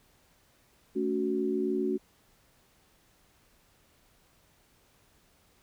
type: chord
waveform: sine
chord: F# minor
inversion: first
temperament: equal with one note detuned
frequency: 220 / 282.5 / 370 Hz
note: A3 / C#4 / F#4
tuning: 0 / +33 / 0 cents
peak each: -33 / -32 / -29 dBFS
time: 0.95-1.98 s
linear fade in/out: 20 ms
effects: pink hiss -65 dBFS RMS until 5.62 s